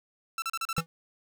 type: tone bursts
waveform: sawtooth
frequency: 1336 Hz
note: E6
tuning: 23 cents sharp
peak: -26 dBFS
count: 6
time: 0.38-0.806 s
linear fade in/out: 2 ms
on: 41 ms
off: 36 ms
type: tone with exponential decay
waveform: square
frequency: 164.81 Hz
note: E3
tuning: in tune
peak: -22 dBFS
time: 0.78-0.86 s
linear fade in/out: 0 ms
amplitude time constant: 17 ms
effects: none